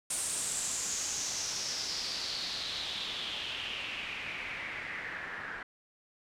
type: noise with low-pass filter sweep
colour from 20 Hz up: white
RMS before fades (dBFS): -37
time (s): 0.1-5.63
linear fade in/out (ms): 5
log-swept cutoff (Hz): 9000 to 1600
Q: 4.5
effects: none